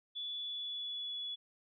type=tone with pitch glide; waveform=sine; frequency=3440 to 3406 Hz; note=A7 to G#7; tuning=-40 to +43 cents; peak=-38 dBFS; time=0.15-1.36 s; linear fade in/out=20 ms; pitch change=-17 cents; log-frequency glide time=0.37-1.18 s; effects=none